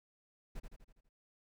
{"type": "noise with echo", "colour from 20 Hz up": "brown", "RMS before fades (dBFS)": -42, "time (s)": [0.55, 0.6], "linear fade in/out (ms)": 10, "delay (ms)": 82, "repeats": 6, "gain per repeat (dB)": -5, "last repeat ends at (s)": 1.092, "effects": []}